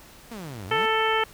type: exponential two-way sweep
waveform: sawtooth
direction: down then up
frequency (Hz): 243.2 to 88.6 to 243.2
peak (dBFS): -31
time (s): 0.31-0.86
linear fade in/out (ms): 5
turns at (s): 0.66
type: harmonic tone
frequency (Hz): 441.6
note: A4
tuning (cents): +6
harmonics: 1 / 2 / 3 / 4 / 5 / 6 / 7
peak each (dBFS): -26 / -26 / -27 / -29 / -30 / -34 / -30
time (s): 0.71-1.24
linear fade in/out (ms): 5
effects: pink hiss -49 dBFS RMS until 1.33 s